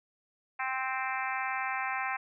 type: harmonic tone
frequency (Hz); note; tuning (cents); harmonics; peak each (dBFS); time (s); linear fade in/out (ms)
261.6; C4; 0; 3 / 4 / 5 / 6 / 7 / 8 / 9 / 10; -36 / -37 / -40 / -39 / -39 / -40 / -40 / -44; 0.59-2.17; 10
effects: none